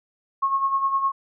sine tone with tremolo, 1089 Hz, C#6, 31 cents flat, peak -17 dBFS, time 0.42-1.12 s, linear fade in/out 10 ms, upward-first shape sine, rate 9.8 Hz, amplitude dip 60%, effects none

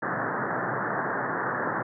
white band-pass noise, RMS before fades -29 dBFS, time 0.02-1.83 s, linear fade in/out 10 ms, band 110 to 1800 Hz, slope 96 dB/octave, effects none

